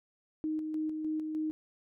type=tone with tremolo; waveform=sine; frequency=311.1 Hz; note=D#4; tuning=in tune; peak=-30 dBFS; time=0.44-1.51 s; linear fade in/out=0 ms; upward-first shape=square; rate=3.3 Hz; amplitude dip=35%; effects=none